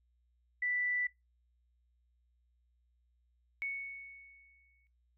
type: tone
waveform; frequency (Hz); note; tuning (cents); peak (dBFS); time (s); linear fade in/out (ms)
sine; 1975.5; B6; 0; -31; 0.62-1.07; 5
type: tone with exponential decay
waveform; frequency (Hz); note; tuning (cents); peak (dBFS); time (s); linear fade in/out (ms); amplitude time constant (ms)
sine; 2217; C#7; 0; -33; 3.62-4.87; 0; 270
effects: noise-tail reverb RT60 0.2 s tail -21 dB re dry + added 60 Hz sine -70 dBFS peak until 5.17 s